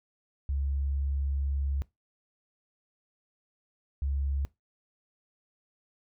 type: tone pair in turn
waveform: sine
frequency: 69.3 / 69.3 Hz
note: C#2 / C#2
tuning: 0 / 0 cents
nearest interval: unison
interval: 0 cents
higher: neither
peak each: -27 dBFS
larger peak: neither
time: 0.49-1.82 / 4.02-4.45 s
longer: first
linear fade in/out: 0 ms
effects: noise-tail reverb RT60 0.2 s tail -21 dB re dry